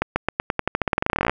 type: accelerating click train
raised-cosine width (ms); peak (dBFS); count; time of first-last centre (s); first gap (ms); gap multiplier
0.5; -4; 24; 0.02-1.296; 140; 0.9
effects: none